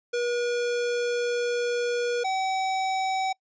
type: tone pair in turn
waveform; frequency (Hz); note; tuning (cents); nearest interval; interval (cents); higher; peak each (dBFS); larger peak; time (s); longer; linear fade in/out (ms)
square; 481.4 / 762.5; B4 / G5; -44 / -48; minor sixth; 796; second; -25 / -25; neither; 0.13-2.24 / 2.24-3.33; first; 10
effects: noise-tail reverb RT60 0.1 s tail -25 dB re dry + resampled to 16000 Hz